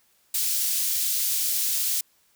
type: high-pass noise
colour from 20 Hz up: white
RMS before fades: -25 dBFS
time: 0.34-2.01 s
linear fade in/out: 5 ms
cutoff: 4100 Hz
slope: 12 dB/octave
effects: white hiss -64 dBFS RMS until 2.35 s